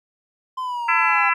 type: exponential sweep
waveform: triangle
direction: down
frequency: 1040 to 797 Hz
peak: -22 dBFS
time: 0.57-1.3 s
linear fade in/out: 10 ms
type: harmonic tone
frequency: 335.7 Hz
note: E4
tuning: 32 cents sharp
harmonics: 3 / 4 / 5 / 6 / 7 / 8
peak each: -22 / -21 / -25 / -23 / -27 / -23 dBFS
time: 0.88-1.34 s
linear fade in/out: 10 ms
effects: none